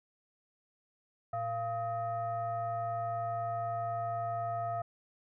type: tone with frequency modulation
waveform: sine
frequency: 690 Hz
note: F5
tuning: 21 cents flat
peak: -32 dBFS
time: 1.33-4.82 s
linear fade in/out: 5 ms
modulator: 576 Hz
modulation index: 0.72
effects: none